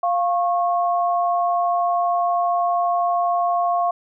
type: tone pair together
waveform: sine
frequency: 698.5 / 1094 Hz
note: F5 / C#6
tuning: 0 / -23 cents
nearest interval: minor sixth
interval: 777 cents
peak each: -18 / -23 dBFS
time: 0.03-3.91 s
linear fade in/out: 5 ms
effects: none